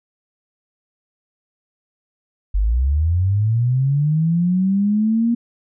sine linear sweep, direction up, 45.66 to 237.5 Hz, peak -14 dBFS, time 2.54-5.35 s, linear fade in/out 10 ms, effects none

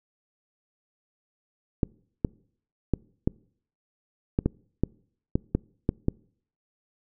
clicks, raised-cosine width 3 ms, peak -9 dBFS, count 11, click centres 1.832 / 2.248 / 2.937 / 3.275 / 4.389 / 4.46 / 4.836 / 5.355 / 5.55 / 5.891 / 6.084 s, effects noise-tail reverb RT60 0.6 s tail -26 dB re dry

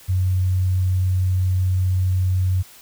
sine tone, 92.5 Hz, F#2, in tune, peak -16 dBFS, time 0.08-2.63 s, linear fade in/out 20 ms, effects white hiss -46 dBFS RMS until 2.81 s

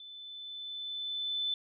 sine tone with level ramp, 3515 Hz, A7, 2 cents flat, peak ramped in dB -46 to -29 dBFS, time 0-1.54 s, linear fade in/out 2 ms, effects none

